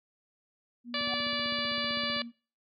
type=tone with pitch glide; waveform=sine; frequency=240 to 235.1 Hz; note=B3 to A#3; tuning=-49 to +15 cents; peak=-39 dBFS; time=0.84-2.32 s; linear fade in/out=50 ms; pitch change=-36 cents; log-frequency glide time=1.15-1.82 s
type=harmonic tone; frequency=580 Hz; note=D5; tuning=22 cents flat; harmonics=1 / 2 / 3 / 4 / 5 / 6 / 7 / 8; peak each=-38 / -38 / -38 / -38 / -38 / -38 / -38 / -38 dBFS; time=0.94-2.22 s; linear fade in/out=2 ms
type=click train; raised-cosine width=3 ms; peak=-33 dBFS; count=19; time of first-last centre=1.01-2.164 s; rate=15.6 Hz
type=tone with exponential growth; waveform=sine; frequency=740 Hz; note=F#5; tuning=in tune; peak=-32 dBFS; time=1.03-1.14 s; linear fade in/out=1 ms; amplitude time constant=23 ms
effects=noise-tail reverb RT60 0.4 s tail -25 dB re dry + high-pass 80 Hz 12 dB/octave